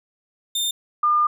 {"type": "tone pair in turn", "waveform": ["sawtooth", "sine"], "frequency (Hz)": [3615, 1206.4], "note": ["A7", "D6"], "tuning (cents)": [46, 46], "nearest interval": "octave + perfect fifth", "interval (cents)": 1900, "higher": "first", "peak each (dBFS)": [-18, -15], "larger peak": "second", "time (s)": [[0.55, 0.71], [1.03, 1.27]], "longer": "second", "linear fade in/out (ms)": 5, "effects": []}